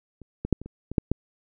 clicks, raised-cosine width 3 ms, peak -30 / -16 / -6 / -24 / -26 / -20 / -7 / -9 dBFS, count 8, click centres 0.217 / 0.45 / 0.527 / 0.616 / 0.66 / 0.916 / 0.982 / 1.116 s, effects none

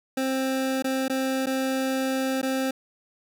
25% pulse tone with dropouts, 264.1 Hz, C4, 16 cents sharp, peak -20 dBFS, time 0.17-2.71 s, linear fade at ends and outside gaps 5 ms, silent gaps 0.824-0.843 / 1.082-1.097 / 1.46-1.468 / 2.416-2.428 s, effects none

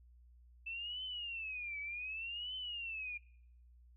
sine tone with vibrato, 2641 Hz, E7, 3 cents sharp, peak -40 dBFS, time 0.66-3.18 s, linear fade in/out 10 ms, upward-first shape triangle, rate 0.66 Hz, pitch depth 260 cents each way, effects noise-tail reverb RT60 0.8 s tail -25 dB re dry + added 60 Hz sine -59 dBFS peak until 3.96 s

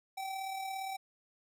square tone with amplitude modulation, 771 Hz, G5, 29 cents flat, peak -36 dBFS, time 0.17-0.97 s, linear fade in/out 10 ms, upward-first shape sine, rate 37.4 Hz, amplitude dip 40%, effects none

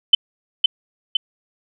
sine tone with echo, 3058 Hz, G7, 44 cents flat, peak -5 dBFS, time 0.13-0.15 s, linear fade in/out 5 ms, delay 510 ms, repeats 2, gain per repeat -4 dB, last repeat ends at 1.17 s, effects none

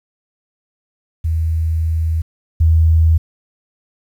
sine tone pair in turn, 80.8 / 80.8 Hz, E2 / E2, -34 / -34 cents, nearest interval unison, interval 0 cents, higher neither, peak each -14 / -8 dBFS, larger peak second, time 1.24-2.22 / 2.6-3.18 s, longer first, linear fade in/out 10 ms, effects 8-bit

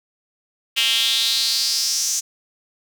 square tone with high-pass filter sweep, 122.9 Hz, B2, 8 cents flat, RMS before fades -20 dBFS, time 0.76-2.21 s, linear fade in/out 20 ms, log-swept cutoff 2900 to 6400 Hz, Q 4.9, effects none

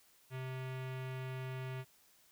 square tone with low-pass filter, 130 Hz, C3, 11 cents flat, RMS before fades -42 dBFS, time 0.3-1.85 s, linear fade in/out 50 ms, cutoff 2600 Hz, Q 1.9, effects white hiss -67 dBFS RMS until 2.31 s

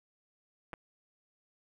clicks, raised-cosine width 0.5 ms, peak -27 dBFS, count 2, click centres 0.732 / 0.738 s, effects 10-bit

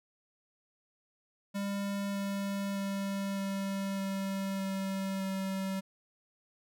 square tone with pitch steps, 199.6 / 198.34 / 197.08 / 195.83 / 194.59 / 193.36 / 192.13 Hz, G3 / G3 / G3 / G3 / G3 / G3 / G3, +32 / +21 / +10 / -1 / -12 / -23 / -35 cents, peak -33 dBFS, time 1.54-5.81 s, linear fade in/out 20 ms, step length 610 ms, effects none

